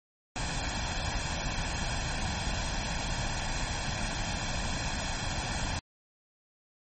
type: noise with comb filter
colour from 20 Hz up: pink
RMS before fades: -32 dBFS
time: 0.36-5.79 s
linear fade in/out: 0 ms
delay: 1.2 ms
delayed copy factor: +0.65
effects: MP3 32 kbps